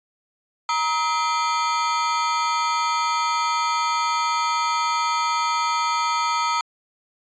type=ring-modulated tone; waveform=40% pulse; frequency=1108.7 Hz; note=C#6; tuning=in tune; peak=-16 dBFS; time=0.69-6.61 s; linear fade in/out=2 ms; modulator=168 Hz; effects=resampled to 16000 Hz